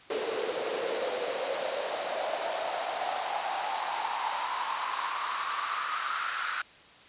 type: noise with high-pass filter sweep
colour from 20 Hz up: pink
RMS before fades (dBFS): -32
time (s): 0.1-6.62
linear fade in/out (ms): 5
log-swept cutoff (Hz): 420 to 1400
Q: 5.8
effects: white hiss -53 dBFS RMS until 7.08 s + resampled to 8000 Hz